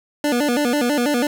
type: tone with vibrato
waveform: 25% pulse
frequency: 266.7 Hz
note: C4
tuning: 33 cents sharp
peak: -13 dBFS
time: 0.24-1.27 s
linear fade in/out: 2 ms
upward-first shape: square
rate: 6.1 Hz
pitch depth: 170 cents each way
effects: none